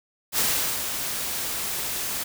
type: noise with ADSR envelope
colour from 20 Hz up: white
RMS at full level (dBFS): -22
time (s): 0.32-2.24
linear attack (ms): 61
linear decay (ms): 420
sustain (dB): -7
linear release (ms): 12
effects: none